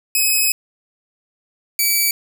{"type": "tone pair in turn", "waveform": "5% pulse", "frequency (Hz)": [2548, 2298], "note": ["D#7", "D7"], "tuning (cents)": [41, -38], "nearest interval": "major second", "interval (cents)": 179, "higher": "first", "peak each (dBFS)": -5, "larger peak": "neither", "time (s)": [[0.15, 0.52], [1.79, 2.11]], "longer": "first", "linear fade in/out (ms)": 2, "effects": []}